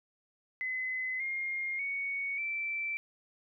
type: tone with pitch steps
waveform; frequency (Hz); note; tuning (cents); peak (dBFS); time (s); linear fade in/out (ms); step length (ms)
sine; 2031 / 2127 / 2228 / 2333; B6 / C7 / C#7 / D7; +48 / +28 / +8 / -12; -32; 0.61-2.97; 0; 590
effects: none